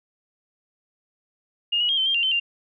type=tone with pitch steps; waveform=sine; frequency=2839 / 2914 / 3228 / 3086 / 3194 / 2781 / 3079 / 2788 Hz; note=F7 / F#7 / G#7 / G7 / G7 / F7 / G7 / F7; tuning=+28 / -27 / -50 / -28 / +32 / -8 / -32 / -4 cents; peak=-19 dBFS; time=1.72-2.4 s; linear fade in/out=10 ms; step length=85 ms; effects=none